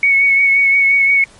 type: tone with vibrato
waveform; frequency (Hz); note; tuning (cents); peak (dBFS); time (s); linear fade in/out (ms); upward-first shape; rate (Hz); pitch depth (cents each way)
sine; 2217; C#7; 0; -8; 0.03-1.24; 2; triangle; 5.7; 27
effects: pink hiss -44 dBFS RMS until 1.39 s + MP3 48 kbps